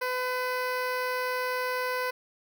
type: tone with notch filter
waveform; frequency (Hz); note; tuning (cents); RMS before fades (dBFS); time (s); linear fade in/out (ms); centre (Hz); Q
15% pulse; 504; B4; +35; -30; 0.01-2.11; 10; 7600; 1
effects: none